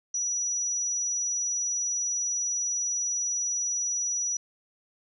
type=tone; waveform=sine; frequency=5860 Hz; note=F#8; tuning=18 cents flat; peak=-26 dBFS; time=0.14-4.37 s; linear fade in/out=5 ms; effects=none